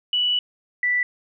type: tone pair in turn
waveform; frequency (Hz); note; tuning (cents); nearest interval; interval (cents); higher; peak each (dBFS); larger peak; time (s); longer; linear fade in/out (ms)
sine; 2954 / 1971.6; F#7 / B6; -3 / -3; perfect fifth; 700; first; -18; neither; 0.13-0.39 / 0.83-1.03; first; 2
effects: none